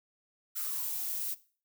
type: noise with high-pass filter sweep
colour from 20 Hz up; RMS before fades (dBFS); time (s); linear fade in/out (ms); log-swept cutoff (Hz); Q
violet; -35; 0.55-1.35; 20; 1400 to 450; 7.6
effects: noise-tail reverb RT60 0.4 s tail -18 dB re dry